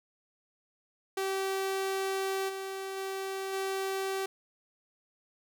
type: tone with level steps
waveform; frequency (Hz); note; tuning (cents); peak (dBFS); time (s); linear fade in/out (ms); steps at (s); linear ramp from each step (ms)
sawtooth; 385.9; G4; -27; -26 / -32 / -30 / -27; 1.17-4.26; 5; 2.48 / 2.96 / 3.52; 20
effects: 11-bit